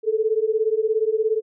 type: beating tone pair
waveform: sine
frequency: 430 / 447 Hz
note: A4 / A4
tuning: -40 / +27 cents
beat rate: 17 Hz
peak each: -21 dBFS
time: 0.03-1.42 s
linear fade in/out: 50 ms
effects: none